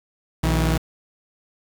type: tone pair together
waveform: sawtooth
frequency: 60.1 / 160.45 Hz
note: B1 / E3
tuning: -46 / -46 cents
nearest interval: octave + perfect fourth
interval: 1700 cents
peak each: -16 / -17 dBFS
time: 0.43-0.78 s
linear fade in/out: 10 ms
effects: 7-bit